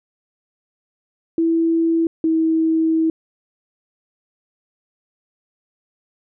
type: tone pair in turn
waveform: sine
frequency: 329.6 / 322.3 Hz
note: E4 / E4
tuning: 0 / -39 cents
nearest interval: unison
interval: 39 cents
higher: first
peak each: -14 dBFS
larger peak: neither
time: 1.38-2.07 / 2.24-3.1 s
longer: second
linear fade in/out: 2 ms
effects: none